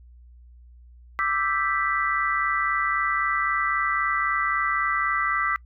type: chord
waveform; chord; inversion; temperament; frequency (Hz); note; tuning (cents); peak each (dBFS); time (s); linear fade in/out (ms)
sine; E minor seventh; third; equal; 1174.7 / 1318.5 / 1568 / 1975.5; D6 / E6 / G6 / B6; 0 / 0 / 0 / 0; -26 / -27 / -31 / -26; 1.19-5.56; 0
effects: noise-tail reverb RT60 0.1 s tail -24 dB re dry + added 60 Hz sine -46 dBFS peak until 5.65 s